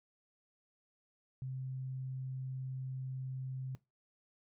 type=tone; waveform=sine; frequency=130.81 Hz; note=C3; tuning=in tune; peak=-38 dBFS; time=1.42-3.75 s; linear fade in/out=0 ms; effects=noise-tail reverb RT60 0.2 s tail -18 dB re dry